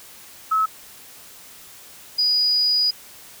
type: tone pair in turn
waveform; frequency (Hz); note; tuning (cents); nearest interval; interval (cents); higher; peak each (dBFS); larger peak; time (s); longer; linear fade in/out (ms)
sine; 1293 / 4920; E6 / D#8; -34 / -20; octave + major seventh; 2314; second; -16; neither; 0.51-0.66 / 2.18-2.91; second; 10
effects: white hiss -44 dBFS RMS until 3.4 s